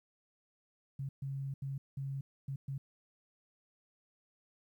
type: tone bursts at uneven times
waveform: sine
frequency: 136.8 Hz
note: C#3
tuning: 23 cents flat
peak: -36 dBFS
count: 6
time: 0.99-1.09 / 1.22-1.54 / 1.62-1.78 / 1.97-2.21 / 2.48-2.56 / 2.68-2.78 s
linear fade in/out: 5 ms
effects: 12-bit